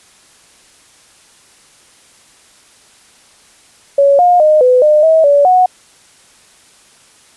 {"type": "tone with pitch steps", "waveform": "sine", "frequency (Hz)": [560, 712, 614, 503, 605, 642, 572, 735], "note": ["C#5", "F5", "D#5", "B4", "D#5", "E5", "D5", "F#5"], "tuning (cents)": [18, 33, -23, 32, -49, -46, -46, -12], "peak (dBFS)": -5, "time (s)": [3.98, 5.66], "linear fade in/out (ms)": 5, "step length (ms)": 210, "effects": ["white hiss -46 dBFS RMS until 7.36 s", "resampled to 24000 Hz"]}